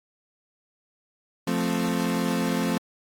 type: chord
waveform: 35% pulse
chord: F major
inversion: none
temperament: equal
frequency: 174.61 / 220 / 261.6 Hz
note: F3 / A3 / C4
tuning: 0 / 0 / 0 cents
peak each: -26 dBFS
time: 1.47-2.78 s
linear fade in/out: 5 ms
effects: AAC 64 kbps